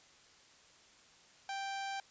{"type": "tone", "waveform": "sawtooth", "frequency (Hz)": 785, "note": "G5", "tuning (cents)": 2, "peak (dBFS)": -34, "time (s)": [1.49, 2], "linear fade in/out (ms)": 2, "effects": ["white hiss -62 dBFS RMS until 2.1 s", "resampled to 16000 Hz"]}